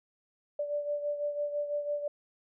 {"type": "beating tone pair", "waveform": "sine", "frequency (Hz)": [584, 590], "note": ["D5", "D5"], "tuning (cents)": [-10, 8], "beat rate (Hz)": 6, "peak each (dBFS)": [-31, -38], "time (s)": [0.59, 2.08], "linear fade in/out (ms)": 5, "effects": []}